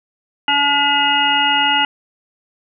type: harmonic tone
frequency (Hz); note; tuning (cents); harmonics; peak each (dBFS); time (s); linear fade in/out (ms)
286.2; D4; -45; 1 / 3 / 5 / 7 / 9 / 10; -28 / -17 / -20 / -22 / -26 / -16; 0.48-1.85; 2
effects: none